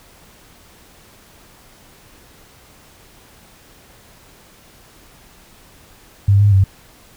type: tone with pitch steps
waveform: sine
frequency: 99.8 / 102.3 / 96.3 Hz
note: G2 / G#2 / G2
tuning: +32 / -26 / -30 cents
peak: -8 dBFS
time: 6.28-6.64 s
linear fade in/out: 5 ms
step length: 120 ms
effects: pink hiss -47 dBFS RMS until 7.16 s